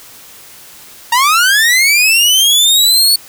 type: linear sweep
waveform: sawtooth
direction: up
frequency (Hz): 915 to 4467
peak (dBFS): -4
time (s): 1.12-3.16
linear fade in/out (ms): 5
effects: white hiss -37 dBFS RMS until 3.28 s